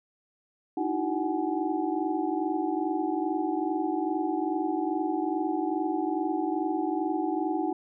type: tone cluster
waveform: sine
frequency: 302.8 / 325.2 / 373.7 / 750 / 843 Hz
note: D#4 / E4 / F#4 / F#5 / G#5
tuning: -47 / -23 / +17 / +23 / +26 cents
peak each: -31 / -30 / -34 / -33 / -36 dBFS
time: 0.77-7.73 s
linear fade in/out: 5 ms
effects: none